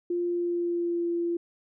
sine tone with pitch glide, 349.2 to 342.4 Hz, F4 to F4, 0 to -34 cents, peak -25 dBFS, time 0.1-1.37 s, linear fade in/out 5 ms, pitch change -34 cents, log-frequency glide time 0.27-1.09 s, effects none

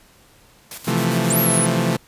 white noise with tremolo, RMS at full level -33 dBFS, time 0.71-1.58 s, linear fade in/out 2 ms, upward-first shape square, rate 7.5 Hz, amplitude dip 65%
sawtooth chord, F major seventh, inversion second, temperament equal, 130.81 / 164.81 / 174.61 / 220 Hz, C3 / E3 / F3 / A3, 0 / 0 / 0 / 0 cents, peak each -19 dBFS, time 0.87-1.97 s, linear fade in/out 10 ms
sine linear two-way sweep, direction up then down, 6645 to 11840 to 9910 Hz, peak -18 dBFS, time 1.3-1.66 s, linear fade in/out 5 ms, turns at 1.37 s
effects pink hiss -52 dBFS RMS until 2.07 s + resampled to 32000 Hz

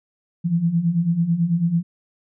sine beating tone pair, 163.1 / 172.2 Hz, E3 / F3, -18 / -24 cents, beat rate 9.1 Hz, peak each -23 / -18 dBFS, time 0.44-1.83 s, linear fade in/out 20 ms, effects none

